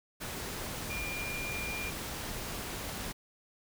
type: tone in noise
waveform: sine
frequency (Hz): 2400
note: D7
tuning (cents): +37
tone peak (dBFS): -37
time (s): 0.89-1.91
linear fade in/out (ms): 20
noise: pink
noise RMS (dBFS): -39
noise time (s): 0.2-3.13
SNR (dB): -1
effects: none